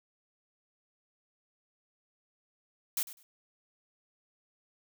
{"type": "noise with echo", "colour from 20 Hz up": "blue", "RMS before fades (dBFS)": -31, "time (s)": [2.97, 3.03], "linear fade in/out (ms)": 2, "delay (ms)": 100, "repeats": 2, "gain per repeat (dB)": -15, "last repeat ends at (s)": 3.23, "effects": []}